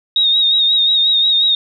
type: tone with vibrato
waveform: sine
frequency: 3743 Hz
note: A#7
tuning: 6 cents sharp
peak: -10 dBFS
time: 0.16-1.55 s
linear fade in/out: 2 ms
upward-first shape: sine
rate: 5.6 Hz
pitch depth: 45 cents each way
effects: none